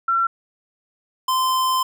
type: tone pair in turn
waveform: sine / square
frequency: 1356 / 1034.8 Hz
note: E6 / C6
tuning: +49 / -19 cents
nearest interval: perfect fourth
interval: 468 cents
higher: first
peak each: -16 / -18 dBFS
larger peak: first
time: 0.08-0.27 / 1.28-1.83 s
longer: second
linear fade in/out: 5 ms
effects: none